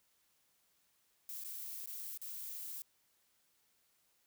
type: noise with dropouts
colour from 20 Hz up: violet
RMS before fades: -45 dBFS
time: 1.29-2.82 s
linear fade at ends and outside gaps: 0 ms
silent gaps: 1.437-1.447 / 1.859-1.874 / 2.175-2.216 s
effects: white hiss -75 dBFS RMS until 4.26 s